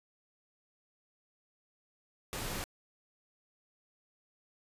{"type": "noise", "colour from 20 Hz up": "pink", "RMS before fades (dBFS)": -38, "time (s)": [2.33, 2.64], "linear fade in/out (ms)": 0, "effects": ["resampled to 32000 Hz"]}